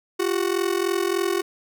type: ring-modulated tone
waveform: 45% pulse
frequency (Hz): 370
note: F#4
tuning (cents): 0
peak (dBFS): -18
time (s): 0.19-1.42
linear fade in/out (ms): 10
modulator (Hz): 21.7
effects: none